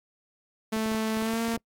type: tone with pitch glide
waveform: sawtooth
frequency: 220 to 229.3 Hz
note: A3 to A#3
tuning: 0 to -28 cents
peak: -22 dBFS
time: 0.72-1.57 s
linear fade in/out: 10 ms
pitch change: +72 cents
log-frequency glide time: 1.19-1.41 s
type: clicks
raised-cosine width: 2 ms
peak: -27 dBFS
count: 10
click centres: 0.765 / 0.861 / 0.917 / 0.948 / 1.171 / 1.224 / 1.336 / 1.483 / 1.54 / 1.575 s
effects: noise-tail reverb RT60 0.1 s tail -26 dB re dry + AAC 64 kbps

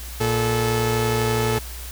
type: tone pair together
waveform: sawtooth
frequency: 116.54 / 434.2 Hz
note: A#2 / A4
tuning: 0 / -23 cents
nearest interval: octave + major seventh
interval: 2277 cents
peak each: -18 dBFS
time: 0.2-1.59 s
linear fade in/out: 10 ms
effects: added 60 Hz sine -33 dBFS peak until 1.91 s + white hiss -38 dBFS RMS until 1.91 s

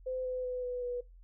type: tone with pitch steps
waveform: sine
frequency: 513 / 507.1 / 501.3 / 495.5 / 489.8 Hz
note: C5 / B4 / B4 / B4 / B4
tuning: -34 / +46 / +26 / +6 / -14 cents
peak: -33 dBFS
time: 0.06-1.01 s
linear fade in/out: 10 ms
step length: 190 ms
effects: noise-tail reverb RT60 0.2 s tail -20 dB re dry + added 43 Hz sine -52 dBFS peak until 1.23 s

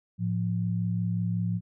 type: tone pair together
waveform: sine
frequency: 110 / 175.52 Hz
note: A2 / F3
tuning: 0 / +9 cents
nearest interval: minor sixth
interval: 809 cents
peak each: -28 / -28 dBFS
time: 0.18-1.61 s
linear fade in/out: 50 ms
effects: none

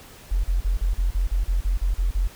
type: tone bursts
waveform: sine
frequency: 43.75 Hz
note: F1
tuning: 4 cents sharp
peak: -18 dBFS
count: 12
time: 0.31-2.277 s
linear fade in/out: 10 ms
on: 130 ms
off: 37 ms
effects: pink hiss -46 dBFS RMS until 2.35 s

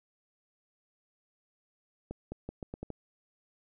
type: accelerating click train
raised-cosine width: 2 ms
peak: -25 dBFS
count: 7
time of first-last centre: 2.11-2.903 s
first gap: 210 ms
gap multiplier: 0.81
effects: none

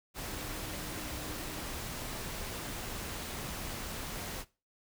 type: tone in noise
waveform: sine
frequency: 307.4 Hz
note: D#4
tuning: 21 cents flat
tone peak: -49 dBFS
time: 0.29-1.73 s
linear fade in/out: 50 ms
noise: pink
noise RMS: -40 dBFS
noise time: 0.14-4.45 s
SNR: -12 dB
effects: noise-tail reverb RT60 0.3 s tail -19 dB re dry

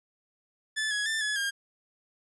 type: tone with pitch steps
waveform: sawtooth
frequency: 1741 / 1675 / 1778 / 1700 / 1613 Hz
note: A6 / G#6 / A6 / G#6 / G6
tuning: -19 / +14 / +18 / +40 / +49 cents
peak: -24 dBFS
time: 0.76-1.51 s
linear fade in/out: 20 ms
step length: 150 ms
effects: resampled to 24000 Hz

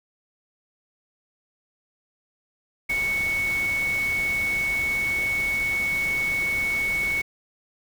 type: tone in noise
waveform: sine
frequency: 2217 Hz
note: C#7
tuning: in tune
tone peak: -22 dBFS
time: 2.89-7.22 s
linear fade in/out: 10 ms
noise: pink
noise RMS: -36 dBFS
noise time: 2.89-7.22 s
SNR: +11 dB
effects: none

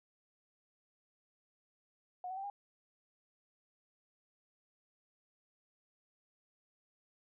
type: tone with pitch steps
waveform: sine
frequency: 727 / 753.1 / 780.1 / 808.1 Hz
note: F#5 / F#5 / G5 / G#5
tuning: -31 / +30 / -9 / -48 cents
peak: -39 dBFS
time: 2.24-2.5 s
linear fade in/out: 2 ms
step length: 65 ms
effects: none

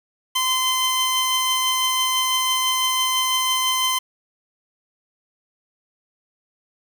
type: tone pair together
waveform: sawtooth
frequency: 1033 / 3093 Hz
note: C6 / G7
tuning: -22 / -24 cents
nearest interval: octave + perfect fifth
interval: 1898 cents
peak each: -18 dBFS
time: 0.35-3.99 s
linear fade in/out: 10 ms
effects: none

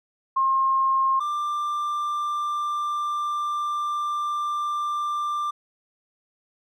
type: tone pair in turn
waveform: sine / triangle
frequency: 1068 / 1185.7 Hz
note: C6 / D6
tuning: +35 / +16 cents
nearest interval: major second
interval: 181 cents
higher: second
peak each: -18 / -22 dBFS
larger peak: first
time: 0.36-1.2 / 1.2-5.51 s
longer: second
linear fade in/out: 10 ms
effects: none

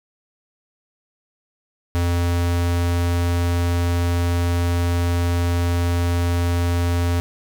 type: tone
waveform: square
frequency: 86.7 Hz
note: F2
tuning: 12 cents flat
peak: -18 dBFS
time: 1.95-7.2 s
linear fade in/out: 0 ms
effects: none

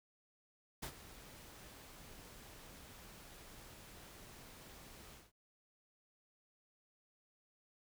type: noise with ADSR envelope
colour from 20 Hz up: pink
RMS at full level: -42 dBFS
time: 0.82-5.32 s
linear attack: 13 ms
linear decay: 78 ms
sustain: -14 dB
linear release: 190 ms
effects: none

